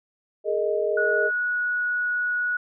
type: chord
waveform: sine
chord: Ab suspended second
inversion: none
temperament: equal with one note detuned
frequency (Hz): 415.3 / 459.2 / 622.3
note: Ab4 / Bb4 / Eb5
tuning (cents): 0 / -26 / 0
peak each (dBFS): -25 / -27 / -25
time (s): 0.44-1.31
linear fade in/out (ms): 50
type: tone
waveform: sine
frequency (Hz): 1462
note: F#6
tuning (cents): -21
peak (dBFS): -22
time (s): 0.97-2.57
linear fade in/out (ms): 5
effects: none